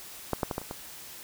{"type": "clicks", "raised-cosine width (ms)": 1, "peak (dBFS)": [-12, -12, -16, -16, -28, -21], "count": 6, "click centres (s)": [0.333, 0.432, 0.512, 0.581, 0.616, 0.711], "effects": ["white hiss -45 dBFS RMS until 1.23 s"]}